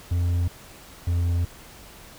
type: tone pair in turn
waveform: triangle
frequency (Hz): 87.31 / 86.41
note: F2 / F2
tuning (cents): 0 / -18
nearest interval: unison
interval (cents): 18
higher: first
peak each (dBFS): -18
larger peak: neither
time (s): 0.11-0.48 / 1.07-1.45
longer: second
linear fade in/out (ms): 5
effects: pink hiss -46 dBFS RMS until 2.18 s